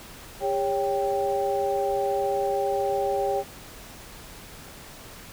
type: tone cluster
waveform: sine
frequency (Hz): 401.4 / 556 / 785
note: G4 / C#5 / G5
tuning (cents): +41 / +5 / +2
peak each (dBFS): -27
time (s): 0.4-3.44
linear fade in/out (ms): 50
effects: pink hiss -44 dBFS RMS until 5.32 s